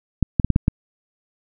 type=clicks; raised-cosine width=5 ms; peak=-3 dBFS; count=6; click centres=0.227 / 0.398 / 0.446 / 0.503 / 0.561 / 0.681 s; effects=none